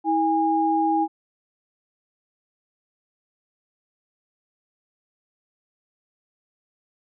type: tone pair together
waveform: sine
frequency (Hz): 322.5 / 817.6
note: E4 / G#5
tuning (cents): -38 / -27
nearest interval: octave + major third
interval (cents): 1611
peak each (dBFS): -22 / -20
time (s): 0.04-1.08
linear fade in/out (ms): 50
effects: none